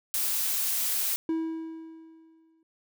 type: noise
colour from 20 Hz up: blue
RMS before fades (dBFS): -28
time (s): 0.14-1.16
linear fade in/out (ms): 0
type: tone with exponential decay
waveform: triangle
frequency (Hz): 323.9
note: E4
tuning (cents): -30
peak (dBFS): -22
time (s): 1.29-2.63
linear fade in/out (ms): 2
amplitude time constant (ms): 290
effects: none